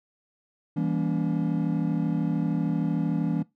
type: chord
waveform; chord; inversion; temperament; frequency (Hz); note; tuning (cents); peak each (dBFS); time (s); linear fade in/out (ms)
triangle; E diminished seventh; none; just; 164.81 / 197.78 / 237.3 / 284.8; E3 / G3 / Bb3 / Db4; 0 / +16 / +31 / +47; -25 / -29 / -29 / -27; 0.76-3.43; 10
effects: noise-tail reverb RT60 0.2 s tail -20 dB re dry